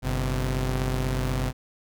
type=tone pair together; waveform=sawtooth; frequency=48.23 / 128.4 Hz; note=G1 / C3; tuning=-27 / -32 cents; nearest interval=octave + perfect fourth; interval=1695 cents; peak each=-23 dBFS; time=0.02-1.53 s; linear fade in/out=50 ms; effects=none